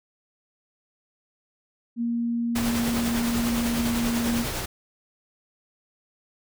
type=tone; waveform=sine; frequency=234.9 Hz; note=A#3; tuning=13 cents sharp; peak=-23 dBFS; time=1.96-4.46 s; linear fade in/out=50 ms
type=noise with tremolo; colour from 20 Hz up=pink; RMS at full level=-28 dBFS; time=2.55-4.66 s; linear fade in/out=10 ms; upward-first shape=triangle; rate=10 Hz; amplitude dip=40%
effects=none